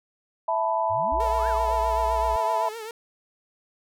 sine chord, E suspended fourth, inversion none, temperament just, 659.3 / 879 / 988.9 Hz, E5 / A5 / B5, 0 / -2 / +2 cents, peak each -26 dBFS, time 0.48-2.69 s, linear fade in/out 5 ms
sine exponential two-way sweep, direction up then down, 83.9 to 1755 to 409.9 Hz, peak -36 dBFS, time 0.89-1.76 s, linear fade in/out 20 ms, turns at 1.48 s
sine tone, 57.6 Hz, A#1, 20 cents flat, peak -29 dBFS, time 1.12-2.36 s, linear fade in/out 0 ms
sawtooth tone with vibrato, 445.2 Hz, A4, 20 cents sharp, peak -30 dBFS, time 1.2-2.91 s, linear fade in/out 2 ms, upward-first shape triangle, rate 7.8 Hz, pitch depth 93 cents each way
effects none

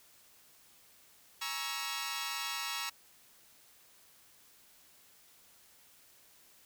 10% pulse chord, A# half-diminished seventh, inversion third, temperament equal with one note detuned, 830.6 / 944.8 / 1108.7 / 1318.5 Hz, G#5 / A#5 / C#6 / E6, 0 / +23 / 0 / 0 cents, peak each -38 / -32 / -33 / -32 dBFS, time 1.41-2.9 s, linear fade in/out 10 ms, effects white hiss -62 dBFS RMS until 6.65 s

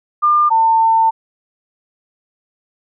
sine tone pair in turn, 1200 / 899 Hz, D6 / A5, +37 / +37 cents, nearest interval perfect fourth, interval 500 cents, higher first, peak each -9 dBFS, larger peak neither, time 0.22-0.5 / 0.5-1.11 s, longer second, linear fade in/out 20 ms, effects none

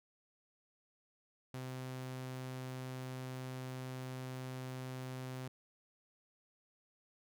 sawtooth tone, 129 Hz, C3, 24 cents flat, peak -38 dBFS, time 1.54-5.48 s, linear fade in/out 2 ms, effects none

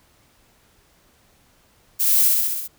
violet noise with echo, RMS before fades -19 dBFS, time 1.99-2.29 s, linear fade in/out 20 ms, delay 65 ms, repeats 6, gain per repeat -2 dB, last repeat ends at 2.68 s, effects pink hiss -58 dBFS RMS until 2.78 s

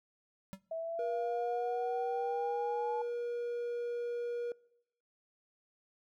square tone with exponential decay, 192 Hz, G3, 36 cents flat, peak -37 dBFS, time 0.53-0.6 s, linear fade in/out 0 ms, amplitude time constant 15 ms
sine exponential sweep, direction up, 650 to 862 Hz, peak -35 dBFS, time 0.71-3.02 s, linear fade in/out 5 ms
triangle tone, 477.7 Hz, A#4, 42 cents sharp, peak -33 dBFS, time 0.99-4.52 s, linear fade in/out 2 ms
effects noise-tail reverb RT60 0.8 s tail -24 dB re dry

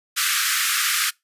pink high-pass noise, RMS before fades -21 dBFS, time 0.16-1.11 s, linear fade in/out 20 ms, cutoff 1200 Hz, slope 96 dB/octave, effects noise-tail reverb RT60 0.2 s tail -25 dB re dry + resampled to 32000 Hz

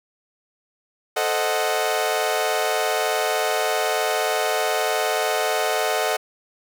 sawtooth chord, A diminished seventh, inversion none, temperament equal, 440 / 523.3 / 622.3 / 740 Hz, A4 / C5 / Eb5 / Gb5, 0 / 0 / 0 / 0 cents, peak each -22 / -25 / -21 / -21 dBFS, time 1.16-6.17 s, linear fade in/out 10 ms, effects none

